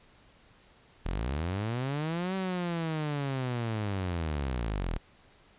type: linear two-way sweep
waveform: sawtooth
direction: up then down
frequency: 36.76 to 192.3 to 36.76 Hz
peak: -26 dBFS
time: 1.05-4.98 s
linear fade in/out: 10 ms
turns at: 2.35 s
effects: pink hiss -60 dBFS RMS until 5.58 s + resampled to 8000 Hz